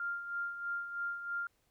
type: tone with tremolo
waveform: sine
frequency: 1396.9 Hz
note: F6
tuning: in tune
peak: -33 dBFS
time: 0-1.47 s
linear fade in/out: 2 ms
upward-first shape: sine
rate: 3.1 Hz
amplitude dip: 60%
effects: pink hiss -75 dBFS RMS until 1.7 s